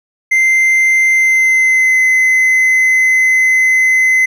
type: tone with pitch glide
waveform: triangle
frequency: 2082 to 2045 Hz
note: C7 to C7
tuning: -9 to -40 cents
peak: -6 dBFS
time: 0.31-4.26 s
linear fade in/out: 10 ms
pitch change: -31 cents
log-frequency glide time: 1.12-2 s
effects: none